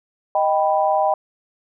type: chord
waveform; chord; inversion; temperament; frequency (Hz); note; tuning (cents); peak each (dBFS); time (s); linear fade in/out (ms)
sine; Eb augmented; none; equal; 622.3 / 784 / 987.8; Eb5 / G5 / B5; 0 / 0 / 0; -19 / -18 / -23; 0.35-1.14; 2
effects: none